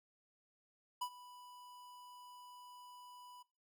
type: tone with ADSR envelope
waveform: square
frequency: 987.8 Hz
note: B5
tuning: in tune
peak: -37 dBFS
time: 1.01-3.43 s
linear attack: 9 ms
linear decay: 73 ms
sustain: -18 dB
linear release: 12 ms
effects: noise-tail reverb RT60 0.3 s tail -19 dB re dry